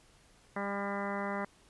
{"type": "harmonic tone with a mistuned harmonic", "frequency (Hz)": 200, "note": "G3", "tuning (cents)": 35, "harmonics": [1, 2, 3, 4, 5, 6, 7, 8, 9, 10], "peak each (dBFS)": [-38, -42, -40, -42, -42, -43, -45, -48, -47, -45], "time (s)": [0.56, 1.45], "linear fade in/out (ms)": 5, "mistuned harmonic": 8, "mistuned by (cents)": 16, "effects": ["pink hiss -63 dBFS RMS until 1.69 s", "resampled to 24000 Hz"]}